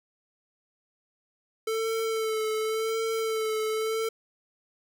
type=tone with vibrato; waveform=square; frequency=442 Hz; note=A4; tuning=8 cents sharp; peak=-27 dBFS; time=1.67-4.09 s; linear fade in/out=5 ms; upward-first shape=sine; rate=0.9 Hz; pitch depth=28 cents each way; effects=none